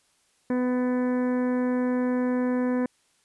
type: harmonic tone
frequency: 250 Hz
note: B3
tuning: 21 cents sharp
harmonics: 1 / 2 / 3 / 4 / 5 / 6 / 7 / 8 / 9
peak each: -23 / -29 / -42 / -38 / -49 / -45 / -42 / -51 / -51 dBFS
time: 0.5-2.86 s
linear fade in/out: 2 ms
effects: white hiss -66 dBFS RMS until 3.24 s + resampled to 24000 Hz